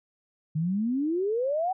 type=exponential sweep; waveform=sine; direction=up; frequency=150 to 772 Hz; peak=-24 dBFS; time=0.55-1.73 s; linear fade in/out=10 ms; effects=none